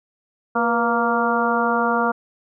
harmonic tone with a mistuned harmonic, 233.1 Hz, A#3, in tune, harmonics 1 / 2 / 3 / 4 / 5 / 6, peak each -24 / -24 / -24 / -24 / -24 / -24 dBFS, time 0.55-2.12 s, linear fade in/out 10 ms, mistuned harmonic 2, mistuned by +53 cents, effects none

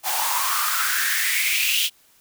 white noise with high-pass filter sweep, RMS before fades -22 dBFS, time 0.03-1.9 s, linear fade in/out 50 ms, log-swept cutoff 770 to 3100 Hz, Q 6.6, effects white hiss -57 dBFS RMS until 2.2 s

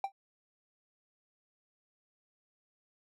triangle tone with exponential decay, 784 Hz, G5, in tune, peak -25 dBFS, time 0.04-0.12 s, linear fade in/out 2 ms, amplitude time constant 16 ms, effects none

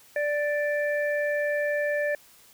harmonic tone, 587.3 Hz, D5, in tune, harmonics 1 / 3 / 4, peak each -25 / -29 / -40 dBFS, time 0.16-2.15 s, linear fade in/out 2 ms, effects white hiss -55 dBFS RMS until 2.53 s

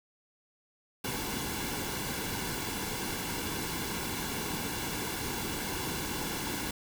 pink noise with comb filter, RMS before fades -35 dBFS, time 1.04-6.71 s, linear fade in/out 5 ms, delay 1.6 ms, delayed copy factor -0.6, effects none

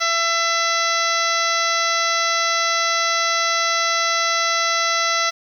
harmonic tone, 670 Hz, E5, 28 cents sharp, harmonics 1 / 2 / 3 / 4 / 5 / 6 / 7 / 8 / 9, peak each -27 / -21 / -23 / -31 / -30 / -27 / -31 / -29 / -27 dBFS, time 0-5.31 s, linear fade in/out 20 ms, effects 8-bit

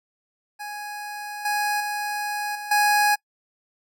25% pulse tone with level steps, 830.6 Hz, G#5, in tune, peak -28 / -18 / -22 / -28 / -13 dBFS, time 0.59-3.16 s, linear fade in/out 20 ms, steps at 1.45 / 1.8 / 2.55 / 2.71 s, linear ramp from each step 5 ms, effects noise-tail reverb RT60 0.1 s tail -26 dB re dry

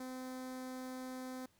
sawtooth tone with notch filter, 256.9 Hz, C4, 32 cents flat, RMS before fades -45 dBFS, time 0-1.46 s, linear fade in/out 5 ms, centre 2800 Hz, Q 1.5, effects pink hiss -72 dBFS RMS until 1.59 s

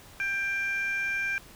sine tone pair together, 1583 / 2372 Hz, G6 / D7, +17 / +17 cents, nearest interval perfect fifth, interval 700 cents, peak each -28 dBFS, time 0.2-1.38 s, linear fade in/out 0 ms, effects tanh soft clip ceiling -23 dBFS + pink hiss -51 dBFS RMS until 1.55 s

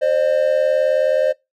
triangle tone pair together, 526.7 / 606 Hz, C5 / D#5, +11 / -46 cents, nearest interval major second, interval 243 cents, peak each -15 dBFS, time 0.01-1.33 s, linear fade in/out 20 ms, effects noise-tail reverb RT60 0.2 s tail -22 dB re dry

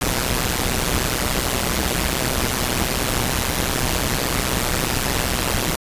pink noise with amplitude modulation, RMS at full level -17 dBFS, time 0.01-5.76 s, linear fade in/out 5 ms, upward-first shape sine, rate 127 Hz, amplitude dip 95%, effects resampled to 32000 Hz

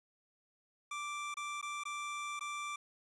25% pulse tone with dropouts, 1174.7 Hz, D6, in tune, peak -35 dBFS, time 0.91-2.76 s, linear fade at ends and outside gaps 5 ms, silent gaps 1.342-1.369 / 1.614-1.626 / 1.837-1.853 / 2.394-2.408 s, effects resampled to 24000 Hz + 11-bit

